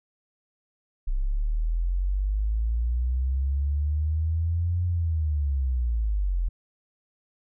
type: linear two-way sweep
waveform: sine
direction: up then down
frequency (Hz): 31.46 to 89 to 40.87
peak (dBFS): -22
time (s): 1.07-6.49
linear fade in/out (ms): 10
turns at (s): 4.85
effects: none